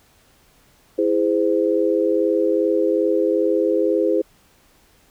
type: chord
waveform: sine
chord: E augmented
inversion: none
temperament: just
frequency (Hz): 329.6 / 412 / 515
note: E4 / G#4 / B#4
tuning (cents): 0 / -14 / -28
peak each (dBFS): -20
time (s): 0.98-4.22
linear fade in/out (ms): 10
effects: pink hiss -56 dBFS RMS until 5.1 s